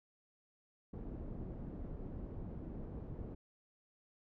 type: low-pass noise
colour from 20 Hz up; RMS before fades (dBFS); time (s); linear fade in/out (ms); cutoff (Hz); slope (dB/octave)
pink; -45; 0.93-3.35; 10; 380; 12
effects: none